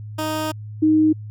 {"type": "tone pair in turn", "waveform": ["15% pulse", "sine"], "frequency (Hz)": [311.1, 311.1], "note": ["D#4", "D#4"], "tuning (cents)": [0, 0], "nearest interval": "unison", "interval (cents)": 0, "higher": "neither", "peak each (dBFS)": [-16, -12], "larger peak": "second", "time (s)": [[0.18, 0.52], [0.82, 1.13]], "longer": "first", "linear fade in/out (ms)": 10, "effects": ["added 106 Hz sine -31 dBFS peak until 1.3 s"]}